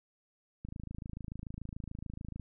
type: click train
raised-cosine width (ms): 5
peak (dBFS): -29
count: 48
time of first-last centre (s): 0.65-2.397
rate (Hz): 26.9
effects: none